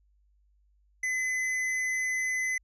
sine tone with tanh clipping, 2026 Hz, B6, 44 cents sharp, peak -29 dBFS, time 1.03-2.58 s, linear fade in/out 5 ms, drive 15 dB, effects added 50 Hz sine -63 dBFS peak until 2.63 s + low-pass 10000 Hz 12 dB/octave

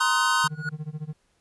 square chord, C half-diminished seventh, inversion third, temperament just, 941.9 / 1046.5 / 1255.8 / 1507 Hz, Bb5 / C6 / Eb6 / Gb6, +18 / 0 / +16 / +31 cents, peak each -28 / -26 / -27 / -25 dBFS, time 0-0.48 s, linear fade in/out 10 ms
triangle tone with tremolo, 153 Hz, D#3, 29 cents flat, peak -26 dBFS, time 0.44-1.13 s, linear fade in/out 0 ms, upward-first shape sine, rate 14 Hz, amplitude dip 95%
triangle tone with exponential growth, 1452 Hz, F#6, 33 cents flat, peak -23 dBFS, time 0.46-0.69 s, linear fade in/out 2 ms, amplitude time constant 50 ms
effects pink hiss -68 dBFS RMS until 1.4 s + resampled to 24000 Hz

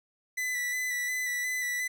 45% pulse tone with vibrato, 1986 Hz, B6, 9 cents sharp, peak -29 dBFS, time 0.37-1.88 s, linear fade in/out 10 ms, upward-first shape square, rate 2.8 Hz, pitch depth 19 cents each way, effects none

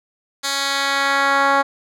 10% pulse tone with band-pass filter sweep, 277.2 Hz, C#4, in tune, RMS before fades -18 dBFS, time 0.43-1.63 s, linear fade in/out 20 ms, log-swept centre 5300 to 1000 Hz, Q 0.94, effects none

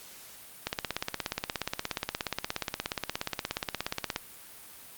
click train, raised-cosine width 0.2 ms, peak -12 dBFS, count 60, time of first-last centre 0.67-4.161 s, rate 16.9 Hz, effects white hiss -49 dBFS RMS until 4.97 s + Opus 48 kbps

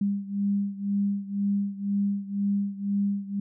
sine beating tone pair, 200 / 202 Hz, G3 / G#3, +35 / -48 cents, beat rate 2 Hz, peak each -26 / -29 dBFS, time 0.01-3.4 s, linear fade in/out 5 ms, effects none

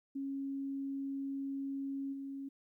sine tone with level steps, 274.3 Hz, C#4, 18 cents flat, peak -36 / -40 dBFS, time 0.15-2.49 s, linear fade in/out 10 ms, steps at 2.12 s, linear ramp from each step 20 ms, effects 13-bit

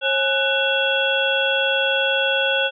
sine tone cluster, 542 / 837 / 1488 / 2711 / 3339 Hz, C#5 / G#5 / F#6 / E7 / G#7, -39 / +13 / +9 / +48 / +9 cents, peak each -22 / -30 / -22 / -24 / -23 dBFS, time 0.01-2.71 s, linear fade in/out 50 ms, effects none

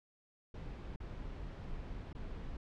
brown noise with dropouts, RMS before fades -44 dBFS, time 0.54-2.57 s, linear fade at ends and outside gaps 5 ms, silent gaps 0.961-1.001 / 2.13-2.149 s, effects low-pass 4000 Hz 12 dB/octave

